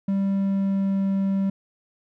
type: tone with pitch glide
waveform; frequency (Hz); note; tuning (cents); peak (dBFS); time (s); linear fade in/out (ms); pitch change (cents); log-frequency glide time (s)
triangle; 196 to 194.76; G3 to G3; 0 to -11; -18; 0.08-1.5; 5; -11; 0.32-1.1
effects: none